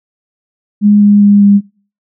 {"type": "tone with pitch steps", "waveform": "sine", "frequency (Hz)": [206.7, 205, 203.4, 201.7], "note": ["G#3", "G#3", "G#3", "G3"], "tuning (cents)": [-8, -22, -36, 50], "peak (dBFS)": -3, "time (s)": [0.81, 1.61], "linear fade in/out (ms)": 50, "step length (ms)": 200, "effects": ["noise-tail reverb RT60 0.4 s tail -22 dB re dry"]}